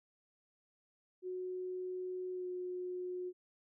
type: tone with pitch glide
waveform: sine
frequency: 367.1 to 362.3 Hz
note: F#4 to F#4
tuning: -14 to -36 cents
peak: -38 dBFS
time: 1.22-3.33 s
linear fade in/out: 50 ms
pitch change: -22 cents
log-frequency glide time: 2.32-2.47 s
effects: none